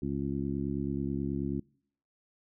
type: harmonic tone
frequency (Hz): 69.3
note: C#2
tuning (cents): 0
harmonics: 1 / 2 / 3 / 4 / 5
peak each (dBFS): -40 / -36 / -35 / -35 / -38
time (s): 0.02-1.6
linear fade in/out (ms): 5
effects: noise-tail reverb RT60 0.6 s tail -25 dB re dry